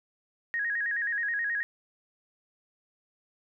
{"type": "tone with vibrato", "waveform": "sine", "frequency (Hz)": 1760, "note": "A6", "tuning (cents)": 0, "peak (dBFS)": -27, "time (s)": [0.54, 1.63], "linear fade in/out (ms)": 0, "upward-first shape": "square", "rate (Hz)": 9.4, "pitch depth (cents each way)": 100, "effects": []}